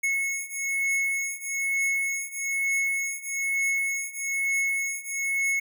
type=beating tone pair; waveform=square; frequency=2189 / 2190.1 Hz; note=C#7 / C#7; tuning=-22 / -21 cents; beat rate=1.1 Hz; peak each=-30 / -28 dBFS; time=0.03-5.6 s; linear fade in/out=10 ms; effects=none